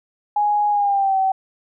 sine tone with pitch glide, 830.6 to 766.1 Hz, G#5 to G5, 0 to -40 cents, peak -15 dBFS, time 0.36-1.32 s, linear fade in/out 5 ms, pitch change -140 cents, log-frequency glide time 0.7-1.18 s, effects none

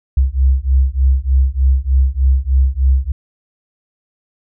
sine beating tone pair, 64.6 / 67.9 Hz, C2 / C#2, -21 / -35 cents, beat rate 3.3 Hz, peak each -13 dBFS, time 0.17-3.12 s, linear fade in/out 5 ms, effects none

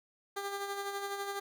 15% pulse tone with tremolo, 399.3 Hz, G4, 32 cents sharp, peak -28 dBFS, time 0.36-1.4 s, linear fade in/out 10 ms, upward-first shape sine, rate 12 Hz, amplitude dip 45%, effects none

